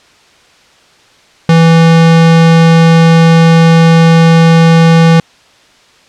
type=tone; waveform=square; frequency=164.81 Hz; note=E3; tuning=in tune; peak=-3 dBFS; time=1.49-5.2 s; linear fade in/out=2 ms; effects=white hiss -44 dBFS RMS until 6.08 s + low-pass 5000 Hz 12 dB/octave

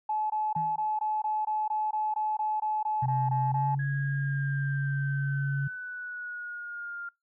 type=tone bursts; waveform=sine; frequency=858 Hz; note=A5; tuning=44 cents flat; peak=-26 dBFS; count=16; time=0.09-3.75 s; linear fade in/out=5 ms; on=210 ms; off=20 ms
type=tone with exponential decay; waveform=sine; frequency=161 Hz; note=E3; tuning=41 cents flat; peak=-31 dBFS; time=0.56-0.91 s; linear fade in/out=5 ms; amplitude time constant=75 ms
type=tone with pitch glide; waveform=sine; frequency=130.81 to 138.59 Hz; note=C3 to C#3; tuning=0 to 0 cents; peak=-26 dBFS; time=3.02-5.68 s; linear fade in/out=10 ms; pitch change=+100 cents; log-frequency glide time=3.43-3.68 s
type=exponential sweep; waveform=sine; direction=down; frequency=1661.2 to 1396.9 Hz; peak=-35 dBFS; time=3.79-7.09 s; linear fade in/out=5 ms
effects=noise-tail reverb RT60 0.2 s tail -24 dB re dry + tanh soft clip ceiling -16 dBFS

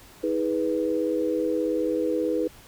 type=chord; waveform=sine; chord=G# minor; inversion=second; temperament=equal with one note detuned; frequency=318.8 / 415.3 / 493.9 Hz; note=D#4 / G#4 / B4; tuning=+42 / 0 / 0 cents; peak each=-26 / -29 / -26 dBFS; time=0.23-2.48 s; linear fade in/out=10 ms; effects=pink hiss -50 dBFS RMS until 2.67 s

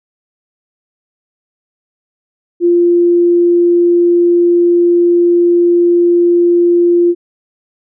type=tone; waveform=sine; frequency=347.2 Hz; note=F4; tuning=10 cents flat; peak=-6 dBFS; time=2.6-7.15 s; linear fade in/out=50 ms; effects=none

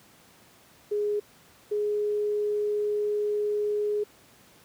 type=tone pair in turn; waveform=sine; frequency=415.4 / 417.2 Hz; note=G#4 / G#4; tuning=0 / +8 cents; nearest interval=unison; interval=8 cents; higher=second; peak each=-24 dBFS; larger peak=neither; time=0.91-1.2 / 1.71-4.04 s; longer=second; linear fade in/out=10 ms; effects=pink hiss -56 dBFS RMS until 4.64 s + high-pass 100 Hz 12 dB/octave

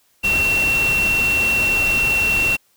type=tone in noise; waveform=sine; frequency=2720 Hz; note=F7; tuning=46 cents flat; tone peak=-15 dBFS; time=0.23-2.57 s; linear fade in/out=20 ms; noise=pink; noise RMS=-26 dBFS; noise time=0.23-2.57 s; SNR=+8 dB; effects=white hiss -60 dBFS RMS until 2.76 s

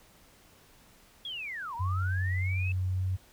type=linear two-way sweep; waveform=sine; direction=down then up; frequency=3394 to 900 to 2634 Hz; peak=-35 dBFS; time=1.25-2.72 s; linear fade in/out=2 ms; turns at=1.75 s
type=tone with pitch glide; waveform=sine; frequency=92.5 to 93.36 Hz; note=F#2 to F#2; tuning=0 to +16 cents; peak=-27 dBFS; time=1.79-3.17 s; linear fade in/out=20 ms; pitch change=+16 cents; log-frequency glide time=2.88-3.06 s
effects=pink hiss -59 dBFS RMS until 3.32 s

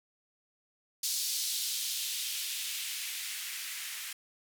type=noise with band-pass filter sweep; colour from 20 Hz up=violet; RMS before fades=-36 dBFS; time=1.03-4.13 s; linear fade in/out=5 ms; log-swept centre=4600 to 1800 Hz; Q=1.6; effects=none

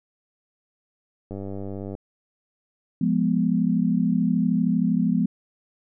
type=click train; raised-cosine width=2 ms; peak=-21 dBFS; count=64; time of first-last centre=1.31-1.951 s; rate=98.3 Hz
type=chord; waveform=sine; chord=F diminished; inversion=none; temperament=equal; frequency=174.61 / 207.7 / 246.9 Hz; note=F3 / Ab3 / Cb4; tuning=0 / 0 / 0 cents; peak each=-23 dBFS; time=3.01-5.26 s; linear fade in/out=5 ms
effects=none

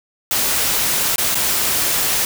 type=noise with dropouts; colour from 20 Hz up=white; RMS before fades=-18 dBFS; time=0.31-2.25 s; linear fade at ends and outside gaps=2 ms; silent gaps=1.16-1.181 / 1.346-1.353 s; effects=none

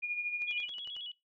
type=tone with tremolo; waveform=sine; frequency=2433 Hz; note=D#7; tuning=39 cents flat; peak=-30 dBFS; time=0.02-0.66 s; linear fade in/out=20 ms; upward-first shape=sine; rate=13 Hz; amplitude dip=60%
type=click train; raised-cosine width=0.2 ms; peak=-35 dBFS; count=7; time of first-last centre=0.42-0.965 s; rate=11 Hz
type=tone with vibrato; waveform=sine; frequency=3136 Hz; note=G7; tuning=in tune; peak=-39 dBFS; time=0.47-1.12 s; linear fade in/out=10 ms; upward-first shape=square; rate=9.3 Hz; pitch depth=110 cents each way
effects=noise-tail reverb RT60 0.2 s tail -20 dB re dry + MP3 32 kbps

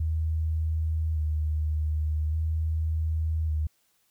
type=tone with vibrato; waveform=sine; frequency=78.2 Hz; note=D#2; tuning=9 cents sharp; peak=-24 dBFS; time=0-3.67 s; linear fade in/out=5 ms; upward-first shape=square; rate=0.43 Hz; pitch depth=28 cents each way; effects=white hiss -69 dBFS RMS until 4.1 s

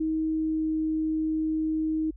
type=tone with pitch glide; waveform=sine; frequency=316.1 to 314.3 Hz; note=D#4 to D#4; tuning=+27 to +18 cents; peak=-24 dBFS; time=0-2.11 s; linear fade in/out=10 ms; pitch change=-9 cents; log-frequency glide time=0.3-0.7 s; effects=added 50 Hz sine -43 dBFS peak until 2.16 s

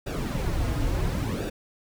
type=noise with flanger; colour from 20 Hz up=brown; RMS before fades=-27 dBFS; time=0.06-1.5 s; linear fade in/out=10 ms; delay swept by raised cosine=0.94 to 5.34 ms; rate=0.72 Hz; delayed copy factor=-0.7; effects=none

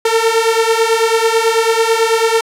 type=beating tone pair; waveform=sawtooth; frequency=447.9 / 457 Hz; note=A4 / A#4; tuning=+31 / -34 cents; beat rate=9.1 Hz; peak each=-10 dBFS; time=0.05-2.41 s; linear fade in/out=5 ms; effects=low-pass 11000 Hz 12 dB/octave

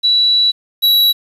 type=tone pair in turn; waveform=sine / square; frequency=3933 / 3911 Hz; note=B7 / B7; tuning=-8 / -18 cents; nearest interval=unison; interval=10 cents; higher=first; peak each=-9 dBFS; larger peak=neither; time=0.03-0.52 / 0.82-1.13 s; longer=first; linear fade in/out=20 ms; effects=resampled to 32000 Hz + 7-bit

